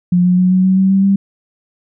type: tone with pitch steps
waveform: sine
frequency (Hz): 177.7 / 180.28 / 182.91 / 185.57 / 188.27 / 191 / 193.78 / 196.6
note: F3 / F#3 / F#3 / F#3 / F#3 / G3 / G3 / G3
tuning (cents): +30 / -45 / -20 / +5 / +30 / -45 / -20 / +5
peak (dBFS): -8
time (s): 0.12-1.16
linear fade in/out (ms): 5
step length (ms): 130
effects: none